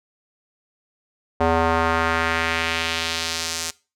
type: tone with band-pass filter sweep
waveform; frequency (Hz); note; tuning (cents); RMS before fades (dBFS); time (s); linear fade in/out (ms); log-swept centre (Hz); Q
square; 82.41; E2; 0; -22; 1.4-3.71; 10; 730 to 6800; 1.3
effects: noise-tail reverb RT60 0.3 s tail -21 dB re dry